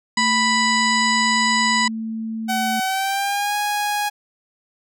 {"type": "tone", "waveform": "sine", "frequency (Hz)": 222.8, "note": "A3", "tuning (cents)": 22, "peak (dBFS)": -24, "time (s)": [0.17, 2.8], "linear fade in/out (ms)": 5}
{"type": "harmonic tone", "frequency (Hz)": 987.8, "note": "B5", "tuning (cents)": 0, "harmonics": [1, 2, 3, 4, 5, 7, 8], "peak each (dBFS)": [-20, -20, -28, -27, -25, -29, -30], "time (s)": [0.17, 1.88], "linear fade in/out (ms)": 5}
{"type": "tone with pitch glide", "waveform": "sawtooth", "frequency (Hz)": [755, 828.1], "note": ["F#5", "G#5"], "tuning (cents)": [35, -5], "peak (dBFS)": -16, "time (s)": [2.48, 4.1], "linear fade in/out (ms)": 20, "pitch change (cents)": 160, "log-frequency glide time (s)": [2.82, 3.55]}
{"effects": []}